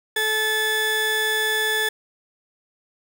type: tone pair together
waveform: 30% pulse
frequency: 433.8 / 1735.2 Hz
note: A4 / A6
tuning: -25 / -25 cents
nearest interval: 2 octaves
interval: 2400 cents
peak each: -24 / -19 dBFS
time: 0.16-1.89 s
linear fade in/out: 5 ms
effects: none